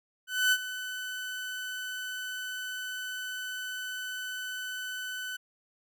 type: tone with ADSR envelope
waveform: 30% pulse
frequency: 1505 Hz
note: F#6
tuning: 29 cents sharp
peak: -18 dBFS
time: 0.27-5.37 s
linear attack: 250 ms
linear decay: 53 ms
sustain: -14 dB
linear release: 12 ms
effects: none